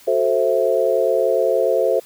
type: chord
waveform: sine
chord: F# half-diminished seventh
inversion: none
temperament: equal with one note detuned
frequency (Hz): 370 / 440 / 526.9 / 659.3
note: F#4 / A4 / C5 / E5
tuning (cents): 0 / 0 / +12 / 0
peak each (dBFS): -23 / -20 / -18 / -21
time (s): 0.07-2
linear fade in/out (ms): 10
effects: white hiss -47 dBFS RMS until 2.05 s